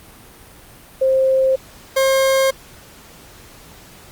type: tone pair in turn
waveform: sine / 40% pulse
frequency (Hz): 528 / 534.1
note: C5 / C5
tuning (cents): +16 / +36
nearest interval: unison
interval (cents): 20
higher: second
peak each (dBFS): -12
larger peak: neither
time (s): 1.01-1.56 / 1.96-2.51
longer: neither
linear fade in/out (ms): 10
effects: pink hiss -43 dBFS RMS until 4.11 s + Opus 32 kbps